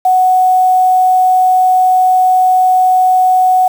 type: tone with quantisation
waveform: sine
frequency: 741 Hz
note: F#5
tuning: 2 cents sharp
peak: -6 dBFS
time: 0.05-3.68 s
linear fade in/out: 5 ms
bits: 5
effects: none